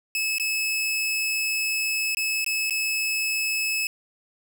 sawtooth tone with dropouts, 2594 Hz, E7, 28 cents flat, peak -20 dBFS, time 0.15-3.87 s, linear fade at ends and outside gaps 1 ms, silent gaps 0.383-0.398 / 2.148-2.17 / 2.445-2.463 / 2.698-2.707 s, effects none

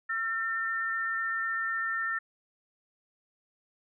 sine tone pair together, 1356.2 / 1804 Hz, E6 / A6, +49 / +43 cents, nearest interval perfect fourth, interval 494 cents, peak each -33 / -30 dBFS, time 0.09-2.19 s, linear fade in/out 10 ms, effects none

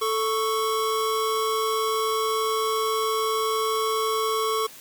square tone pair together, 440.4 / 1109 Hz, A4 / C#6, +2 / 0 cents, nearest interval octave + major third, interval 1598 cents, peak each -26 dBFS, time 0.01-4.67 s, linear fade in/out 10 ms, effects white hiss -45 dBFS RMS until 4.8 s + high-pass 60 Hz 12 dB/octave

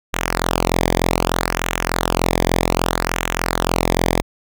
sawtooth tone with flanger, 43.37 Hz, F1, 11 cents flat, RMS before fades -19 dBFS, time 0.13-4.22 s, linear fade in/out 10 ms, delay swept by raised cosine 0.21 to 0.73 ms, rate 0.64 Hz, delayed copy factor -0.85, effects none

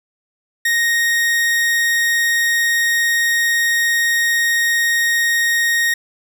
40% pulse tone, 1864.7 Hz, A#6, in tune, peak -13 dBFS, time 0.65-5.94 s, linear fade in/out 5 ms, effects none

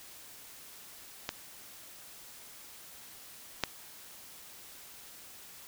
clicks, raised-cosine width 0.2 ms, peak -15 / -10 dBFS, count 2, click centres 1.291 / 3.637 s, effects white hiss -51 dBFS RMS until 5.67 s

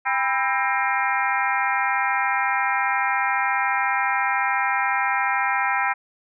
harmonic tone with a mistuned harmonic, 265.8 Hz, C4, 27 cents sharp, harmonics 3 / 4 / 5 / 6 / 7 / 8 / 9, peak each -25 / -26 / -27 / -28 / -28 / -29 / -30 dBFS, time 0.05-5.94 s, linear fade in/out 20 ms, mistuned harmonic 4, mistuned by -120 cents, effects none

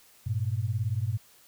sine beating tone pair, 99.9 / 117.9 Hz, G2 / A#2, +33 / +20 cents, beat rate 18 Hz, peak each -29 dBFS, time 0.26-1.18 s, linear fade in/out 10 ms, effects white hiss -58 dBFS RMS until 1.47 s

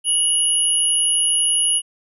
sine tone pair together, 2928 / 10434 Hz, F#7 / E9, -19 / -19 cents, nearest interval octave + minor seventh, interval 2200 cents, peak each -21 / -16 dBFS, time 0.04-1.82 s, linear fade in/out 50 ms, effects none

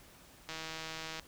click train, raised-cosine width 0.2 ms, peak -24 dBFS, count 114, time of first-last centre 0.49-1.196 s, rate 160 Hz, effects pink hiss -58 dBFS RMS until 1.27 s

